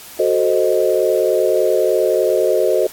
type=chord; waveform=sine; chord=F# diminished seventh; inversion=none; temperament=equal; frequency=370 / 440 / 523.3 / 622.3 Hz; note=F#4 / A4 / C5 / Eb5; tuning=0 / 0 / 0 / 0 cents; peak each=-18 dBFS; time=0.19-2.87 s; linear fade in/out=5 ms; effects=white hiss -37 dBFS RMS until 2.92 s + AAC 64 kbps